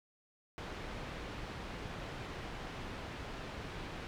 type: low-pass noise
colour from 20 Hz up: pink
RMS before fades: -44 dBFS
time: 0.58-4.07 s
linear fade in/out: 0 ms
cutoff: 3200 Hz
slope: 12 dB/octave
effects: none